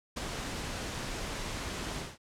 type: noise with ADSR envelope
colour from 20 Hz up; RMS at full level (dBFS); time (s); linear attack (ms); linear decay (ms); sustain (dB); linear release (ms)
pink; -34; 0.16-2.18; 12; 12; -3; 200
effects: low-pass 8000 Hz 12 dB/octave